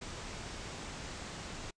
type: low-pass noise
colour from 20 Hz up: pink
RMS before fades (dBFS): -44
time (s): 0.01-1.71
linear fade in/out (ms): 10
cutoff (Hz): 8300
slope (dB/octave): 48
effects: noise-tail reverb RT60 0.1 s tail -26 dB re dry + resampled to 22050 Hz